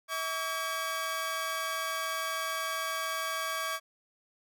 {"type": "tone cluster", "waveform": "sawtooth", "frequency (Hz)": [645, 1137, 1619], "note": ["E5", "C#6", "G#6"], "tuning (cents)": [-38, 44, -45], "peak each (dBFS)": [-35, -30, -34], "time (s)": [0.08, 3.8], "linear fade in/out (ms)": 50, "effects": []}